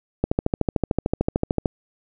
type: click train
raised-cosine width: 2 ms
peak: -6 dBFS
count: 20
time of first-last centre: 0.24-1.658 s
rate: 13.4 Hz
effects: none